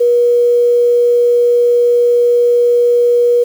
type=tone with quantisation; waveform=sine; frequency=481.1 Hz; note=B4; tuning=45 cents flat; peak=-7 dBFS; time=0-3.44 s; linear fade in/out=10 ms; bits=6; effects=none